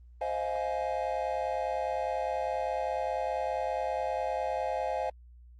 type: chord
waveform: triangle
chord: F minor seventh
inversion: second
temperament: just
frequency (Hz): 523.8 / 628.6 / 698.5 / 838.1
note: C5 / Eb5 / F5 / Ab5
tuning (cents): +2 / +18 / 0 / +16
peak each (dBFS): -33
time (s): 0.21-5.1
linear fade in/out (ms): 5
effects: added 60 Hz sine -50 dBFS peak until 5.59 s + Opus 24 kbps